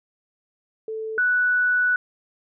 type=tone pair in turn; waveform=sine; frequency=440 / 1480 Hz; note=A4 / F#6; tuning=0 / 0 cents; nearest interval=octave + major sixth; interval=2100 cents; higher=second; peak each=-27 / -17 dBFS; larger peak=second; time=0.88-1.18 / 1.18-1.96 s; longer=second; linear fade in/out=2 ms; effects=none